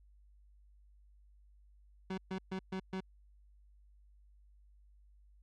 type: tone bursts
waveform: 30% pulse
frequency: 188.7 Hz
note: F#3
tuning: 34 cents sharp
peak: -34 dBFS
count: 5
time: 2.1-3.005 s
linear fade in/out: 5 ms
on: 77 ms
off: 130 ms
effects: added 50 Hz sine -60 dBFS peak until 5.42 s + low-pass 4000 Hz 12 dB/octave